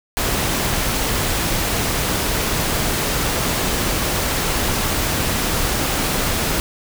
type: noise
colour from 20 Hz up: pink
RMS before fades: -20 dBFS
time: 0.17-6.6 s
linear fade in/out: 0 ms
effects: none